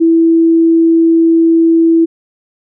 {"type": "tone", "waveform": "sine", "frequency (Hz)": 329.6, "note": "E4", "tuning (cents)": 0, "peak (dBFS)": -5, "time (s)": [0, 2.06], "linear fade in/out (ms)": 20, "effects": []}